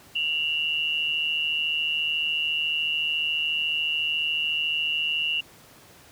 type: tone pair together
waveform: sine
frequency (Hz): 2742 / 2896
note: F7 / F#7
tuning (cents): -32 / -38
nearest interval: minor second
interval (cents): 94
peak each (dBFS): -26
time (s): 0.15-5.41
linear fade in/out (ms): 10
effects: pink hiss -51 dBFS RMS until 6.11 s + high-pass 80 Hz 12 dB/octave